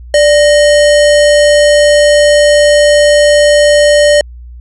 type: tone with sample-and-hold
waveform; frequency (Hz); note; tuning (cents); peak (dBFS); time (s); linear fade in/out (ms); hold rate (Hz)
sine; 587.3; D5; 0; -3; 0.14-4.21; 2; 2450
effects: added 60 Hz sine -27 dBFS peak until 4.6 s + resampled to 24000 Hz